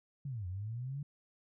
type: linear two-way sweep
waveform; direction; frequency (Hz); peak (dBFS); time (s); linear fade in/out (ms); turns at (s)
sine; down then up; 146.83 to 87 to 146.83; -37; 0.25-1.03; 5; 0.47
effects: none